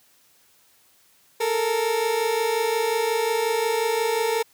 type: tone pair together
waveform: 30% pulse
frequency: 434.9 / 460.5 Hz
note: A4 / A#4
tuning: -20 / -21 cents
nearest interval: minor second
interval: 99 cents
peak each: -23 / -20 dBFS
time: 1.4-4.43 s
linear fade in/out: 10 ms
effects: white hiss -59 dBFS RMS until 4.53 s + high-pass 60 Hz 12 dB/octave